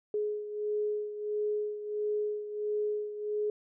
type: beating tone pair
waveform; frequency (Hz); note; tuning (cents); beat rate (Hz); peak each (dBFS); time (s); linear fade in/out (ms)
sine; 419.8 / 421.3; G#4 / G#4; +19 / +25; 1.5; -31 / -37; 0.14-3.5; 2
effects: none